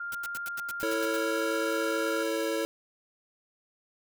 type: tone with pitch glide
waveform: sine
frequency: 1400 to 1391.1 Hz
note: F6 to F6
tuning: +4 to -7 cents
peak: -33 dBFS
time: 0-2.23 s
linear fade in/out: 5 ms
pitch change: -11 cents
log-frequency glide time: 0.62-1.45 s
type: noise bursts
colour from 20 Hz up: white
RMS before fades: -40 dBFS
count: 10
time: 0.12-1.165 s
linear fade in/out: 2 ms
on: 28 ms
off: 85 ms
type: chord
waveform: square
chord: A major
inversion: second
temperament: equal with one note detuned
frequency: 329.6 / 447.2 / 554.4 Hz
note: E4 / A4 / C#5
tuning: 0 / +28 / 0 cents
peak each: -33 dBFS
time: 0.83-2.65 s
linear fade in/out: 0 ms
effects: none